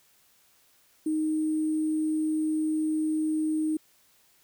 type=tone with sample-and-hold; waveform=sine; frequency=311.1 Hz; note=D#4; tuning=in tune; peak=-24 dBFS; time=1.06-3.77 s; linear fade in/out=5 ms; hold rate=8820 Hz; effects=white hiss -63 dBFS RMS until 4.43 s